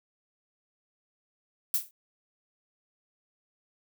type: noise with exponential decay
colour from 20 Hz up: violet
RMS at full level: -22 dBFS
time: 1.74-1.91 s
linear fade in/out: 2 ms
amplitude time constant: 35 ms
effects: none